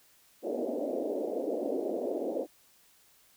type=band-pass noise; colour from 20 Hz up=white; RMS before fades=-33 dBFS; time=0.42-2.47 s; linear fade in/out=50 ms; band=250 to 620 Hz; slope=48 dB/octave; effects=white hiss -63 dBFS RMS until 3.36 s